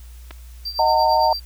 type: clicks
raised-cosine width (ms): 0.3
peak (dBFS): -21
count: 2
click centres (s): 0.308 / 0.311
type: tone with tremolo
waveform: triangle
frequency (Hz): 4696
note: D8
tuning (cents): -1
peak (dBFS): -22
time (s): 0.65-1.4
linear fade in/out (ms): 5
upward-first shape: triangle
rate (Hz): 8.9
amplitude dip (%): 85
type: chord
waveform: sine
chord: D# minor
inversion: none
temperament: equal with one note detuned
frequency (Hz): 622.3 / 740 / 908.4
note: D#5 / F#5 / A#5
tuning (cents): 0 / 0 / -45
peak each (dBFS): -20 / -20 / -16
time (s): 0.79-1.33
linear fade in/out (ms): 2
effects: added 60 Hz sine -37 dBFS peak until 1.45 s + white hiss -52 dBFS RMS until 1.45 s